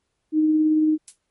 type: tone with tremolo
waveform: sine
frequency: 310 Hz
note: D#4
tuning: 6 cents flat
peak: -14 dBFS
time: 0.32-0.98 s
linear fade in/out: 50 ms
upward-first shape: triangle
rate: 18 Hz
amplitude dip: 25%
type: noise with exponential decay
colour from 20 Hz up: violet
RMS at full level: -30 dBFS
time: 1.08-1.18 s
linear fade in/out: 0 ms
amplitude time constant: 21 ms
effects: pink hiss -75 dBFS RMS until 1.3 s + MP3 48 kbps